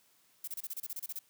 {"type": "noise bursts", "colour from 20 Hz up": "violet", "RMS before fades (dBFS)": -39, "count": 12, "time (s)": [0.44, 1.191], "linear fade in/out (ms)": 5, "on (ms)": 36, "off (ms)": 29, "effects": ["white hiss -68 dBFS RMS until 1.29 s", "high-pass 80 Hz 12 dB/octave"]}